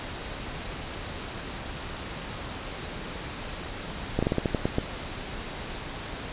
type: slowing click train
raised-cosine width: 2 ms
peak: -10 dBFS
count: 9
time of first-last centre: 4.19-4.784 s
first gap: 36 ms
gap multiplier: 1.2
effects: pink hiss -36 dBFS RMS until 6.32 s + resampled to 8000 Hz